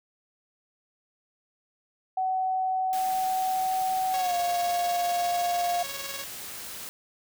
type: tone with pitch glide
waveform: sine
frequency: 752 to 701.6 Hz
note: F#5 to F5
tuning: +28 to +8 cents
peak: -24 dBFS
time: 2.17-5.83 s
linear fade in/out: 5 ms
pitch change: -120 cents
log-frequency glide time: 4.17-4.35 s
type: noise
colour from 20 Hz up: white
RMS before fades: -39 dBFS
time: 2.93-6.89 s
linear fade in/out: 0 ms
type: tone with tremolo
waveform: 5% pulse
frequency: 553 Hz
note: C#5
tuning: 4 cents flat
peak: -22 dBFS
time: 4.14-6.24 s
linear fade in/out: 0 ms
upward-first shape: square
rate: 20 Hz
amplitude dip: 50%
effects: none